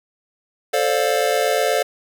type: chord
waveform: square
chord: D minor seventh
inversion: second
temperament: just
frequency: 440.5 / 528.6 / 587.3 / 704.8 Hz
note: A4 / C5 / D5 / F5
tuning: +2 / +18 / 0 / +16 cents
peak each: -23 dBFS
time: 0.73-1.83 s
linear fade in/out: 10 ms
effects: none